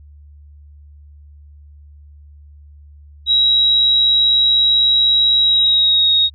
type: tone with pitch glide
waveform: sine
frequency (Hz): 3854 to 3759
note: B7 to A#7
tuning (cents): -43 to +14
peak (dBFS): -10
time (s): 3.26-6.3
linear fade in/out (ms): 50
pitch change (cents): -43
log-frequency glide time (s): 5.4-6.12
effects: added 73 Hz sine -39 dBFS peak until 6.34 s